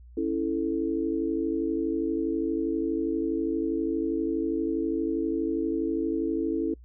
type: chord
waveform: sine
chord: A major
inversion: first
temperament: equal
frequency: 277.2 / 329.6 / 440 Hz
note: C#4 / E4 / A4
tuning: 0 / 0 / 0 cents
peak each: -30 / -27 / -31 dBFS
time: 0.17-6.74 s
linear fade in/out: 5 ms
effects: noise-tail reverb RT60 0.1 s tail -25 dB re dry + added 60 Hz sine -46 dBFS peak until 6.84 s

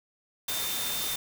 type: tone in noise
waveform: sine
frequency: 3600 Hz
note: A7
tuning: 39 cents sharp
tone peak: -35 dBFS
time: 0.48-1.16 s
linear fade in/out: 5 ms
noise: white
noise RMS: -32 dBFS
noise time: 0.48-1.16 s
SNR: -6 dB
effects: none

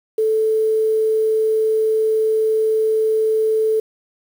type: tone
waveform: sine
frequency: 438.2 Hz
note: A4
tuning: 7 cents flat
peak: -14 dBFS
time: 0.18-3.8 s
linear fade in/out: 5 ms
effects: 7-bit

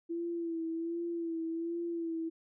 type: tone with vibrato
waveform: sine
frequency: 334 Hz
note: E4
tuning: 23 cents sharp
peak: -33 dBFS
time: 0.09-2.3 s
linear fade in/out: 20 ms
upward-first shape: sine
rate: 1.3 Hz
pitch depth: 40 cents each way
effects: none

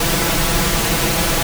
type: noise with comb filter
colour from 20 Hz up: pink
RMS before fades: -17 dBFS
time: 0-1.43 s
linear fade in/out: 5 ms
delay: 6 ms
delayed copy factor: +0.7
effects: none

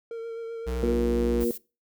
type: tone with vibrato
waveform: triangle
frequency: 458.3 Hz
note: A#4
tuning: 29 cents flat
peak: -30 dBFS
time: 0.11-0.93 s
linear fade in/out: 2 ms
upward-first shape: sine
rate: 7.8 Hz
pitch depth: 19 cents each way
type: tone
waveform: square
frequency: 61.74 Hz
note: B1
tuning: in tune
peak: -29 dBFS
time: 0.66-1.45 s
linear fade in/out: 20 ms
type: harmonic tone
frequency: 118.4 Hz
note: A#2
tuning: 27 cents sharp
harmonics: 2 / 3 / 4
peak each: -27 / -27 / -27 dBFS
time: 0.83-1.51 s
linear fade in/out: 0 ms
type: noise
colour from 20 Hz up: violet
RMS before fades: -38 dBFS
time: 1.4-1.58 s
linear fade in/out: 10 ms
effects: noise-tail reverb RT60 0.3 s tail -22 dB re dry

